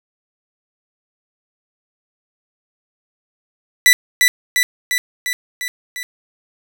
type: tone with echo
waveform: sawtooth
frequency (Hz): 1975.5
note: B6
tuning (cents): 0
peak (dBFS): -3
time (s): 3.86-3.93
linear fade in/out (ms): 0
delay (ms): 350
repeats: 6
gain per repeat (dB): -3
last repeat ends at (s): 6.03
effects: none